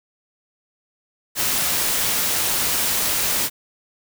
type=noise; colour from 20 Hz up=white; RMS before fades=-21 dBFS; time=1.35-3.5 s; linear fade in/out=50 ms; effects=none